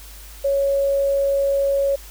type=tone; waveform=sine; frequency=555 Hz; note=C#5; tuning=2 cents sharp; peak=-16 dBFS; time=0.44-1.96 s; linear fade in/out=10 ms; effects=added 50 Hz sine -39 dBFS peak until 2.1 s + white hiss -43 dBFS RMS until 2.1 s